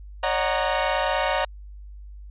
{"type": "chord", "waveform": "sawtooth", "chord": "D# minor seventh", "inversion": "third", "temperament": "equal with one note detuned", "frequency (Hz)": [554.4, 609.8, 740, 932.3], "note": ["C#5", "D#5", "F#5", "A#5"], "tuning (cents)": [0, -35, 0, 0], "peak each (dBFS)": -23, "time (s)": [0.23, 1.45], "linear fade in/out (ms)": 5, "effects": ["added 50 Hz sine -38 dBFS peak until 2.3 s", "resampled to 8000 Hz"]}